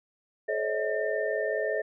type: tone cluster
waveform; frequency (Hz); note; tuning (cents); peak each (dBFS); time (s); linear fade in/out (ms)
sine; 429.3 / 535 / 576 / 636 / 1804; A4 / C5 / D5 / D#5 / A6; -43 / +38 / -34 / +38 / +43; -31 / -34 / -35 / -31 / -34; 0.48-1.82; 10
effects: none